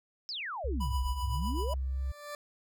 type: exponential two-way sweep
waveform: sine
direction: down then up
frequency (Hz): 5420 to 39.98 to 659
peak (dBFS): -35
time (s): 0.29-1.74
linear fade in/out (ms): 0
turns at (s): 1.06
type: tone with vibrato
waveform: sine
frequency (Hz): 66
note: C2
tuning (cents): +16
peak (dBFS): -30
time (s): 0.64-2.12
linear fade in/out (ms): 10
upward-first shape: triangle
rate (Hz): 3.1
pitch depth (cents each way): 11
type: tone with tremolo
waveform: square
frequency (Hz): 987.8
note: B5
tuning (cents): 0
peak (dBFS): -35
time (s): 0.8-1.74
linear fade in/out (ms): 10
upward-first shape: triangle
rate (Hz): 7.8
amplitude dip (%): 70
type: tone with exponential growth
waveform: 20% pulse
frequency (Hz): 587.3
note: D5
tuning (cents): 0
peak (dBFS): -32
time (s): 1.75-2.35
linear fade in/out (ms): 1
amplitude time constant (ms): 130
effects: none